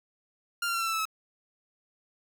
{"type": "tone with pitch steps", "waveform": "sawtooth", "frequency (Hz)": [1396.9, 1379.3, 1361.8, 1344.6, 1327.7, 1310.9, 1294.4], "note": ["F6", "F6", "F6", "E6", "E6", "E6", "E6"], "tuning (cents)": [0, -22, -44, 34, 12, -10, -32], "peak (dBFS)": -24, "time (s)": [0.62, 1.054], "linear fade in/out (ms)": 5, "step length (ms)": 62, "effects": []}